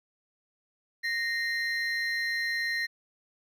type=tone cluster; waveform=triangle; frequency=1857 / 2076 / 4127 Hz; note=A#6 / C7 / C8; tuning=-7 / -14 / -25 cents; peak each=-27 / -35 / -36 dBFS; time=1.03-2.87 s; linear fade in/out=20 ms; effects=none